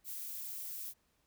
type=noise; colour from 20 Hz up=violet; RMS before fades=-43 dBFS; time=0.04-0.94 s; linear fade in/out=50 ms; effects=pink hiss -75 dBFS RMS until 1.26 s